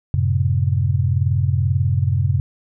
sine chord, F# diminished, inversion none, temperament just, 92.5 / 111 / 133.2 Hz, F#2 / A2 / C3, 0 / +16 / +31 cents, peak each -18 / -22 / -19 dBFS, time 0.14-2.4 s, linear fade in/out 0 ms, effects none

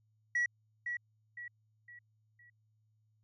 sine tone with echo, 1929 Hz, B6, 41 cents flat, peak -26 dBFS, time 0.35-0.46 s, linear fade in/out 5 ms, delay 510 ms, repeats 4, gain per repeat -8 dB, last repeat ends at 2.5 s, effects tanh soft clip ceiling -27 dBFS + added 108 Hz sine -70 dBFS peak until 3.23 s

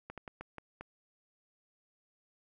slowing click train, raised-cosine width 0.5 ms, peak -28 dBFS, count 6, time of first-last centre 0.1-0.81 s, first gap 77 ms, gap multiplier 1.31, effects none

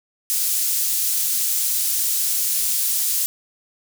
pink high-pass noise, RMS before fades -21 dBFS, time 0.3-3.26 s, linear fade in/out 0 ms, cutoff 7900 Hz, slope 12 dB/octave, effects none

